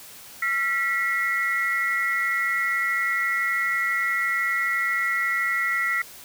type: tone cluster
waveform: sine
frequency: 1355 / 1948 / 2154 Hz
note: E6 / B6 / C7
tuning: +47 / -24 / +50 cents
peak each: -28 / -23 / -29 dBFS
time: 0.42-6.02 s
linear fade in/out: 5 ms
effects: white hiss -44 dBFS RMS until 6.24 s